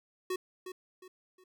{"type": "tone with echo", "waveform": "square", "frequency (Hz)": 369.4, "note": "F#4", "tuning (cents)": -3, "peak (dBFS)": -32, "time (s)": [0.3, 0.36], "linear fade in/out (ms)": 5, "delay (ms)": 360, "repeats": 3, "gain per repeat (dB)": -9, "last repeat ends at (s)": 1.44, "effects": []}